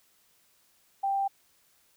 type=tone; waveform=sine; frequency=787 Hz; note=G5; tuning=7 cents sharp; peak=-25 dBFS; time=1.03-1.28 s; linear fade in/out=10 ms; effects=white hiss -66 dBFS RMS until 1.96 s